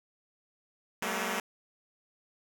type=tone cluster; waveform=5% pulse; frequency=191.5 / 216.7 / 235.9 Hz; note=G3 / A3 / A#3; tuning=-40 / -26 / +21 cents; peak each=-24 dBFS; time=1.02-1.4 s; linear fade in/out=2 ms; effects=none